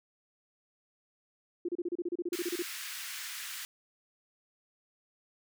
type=tone bursts; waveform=sine; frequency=349.2 Hz; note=F4; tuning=in tune; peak=-30 dBFS; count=15; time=1.65-2.624 s; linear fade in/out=5 ms; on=36 ms; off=31 ms
type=high-pass noise; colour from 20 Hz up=pink; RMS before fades=-41 dBFS; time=2.33-3.65 s; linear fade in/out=0 ms; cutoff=1500 Hz; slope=24 dB/octave
effects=none